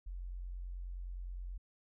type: tone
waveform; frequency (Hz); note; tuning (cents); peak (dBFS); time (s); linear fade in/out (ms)
sine; 44.75; F1; +43; -40; 0.06-1.58; 10
effects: none